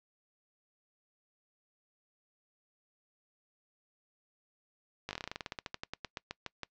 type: slowing click train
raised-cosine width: 0.2 ms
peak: -20 dBFS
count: 23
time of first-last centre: 5.09-6.633 s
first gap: 19 ms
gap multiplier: 1.11
effects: noise-tail reverb RT60 0.1 s tail -24 dB re dry + low-pass 5000 Hz 12 dB/octave